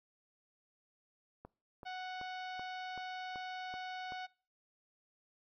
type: click train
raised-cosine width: 1 ms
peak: -35 dBFS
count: 8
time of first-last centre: 1.45-4.122 s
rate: 2.62 Hz
type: tone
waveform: sawtooth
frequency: 740 Hz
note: F#5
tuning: in tune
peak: -37 dBFS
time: 1.85-4.27 s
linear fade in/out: 20 ms
effects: noise-tail reverb RT60 0.4 s tail -24 dB re dry + resampled to 11025 Hz